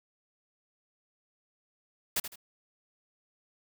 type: noise with echo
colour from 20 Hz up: white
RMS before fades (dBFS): -29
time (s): 2.16-2.2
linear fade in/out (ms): 5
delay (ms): 79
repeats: 2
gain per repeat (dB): -10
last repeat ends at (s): 2.358
effects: none